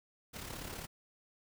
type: noise with amplitude modulation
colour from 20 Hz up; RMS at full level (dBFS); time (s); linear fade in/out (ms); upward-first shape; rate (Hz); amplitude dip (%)
pink; -42; 0.33-0.87; 20; sine; 35.3; 55
effects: none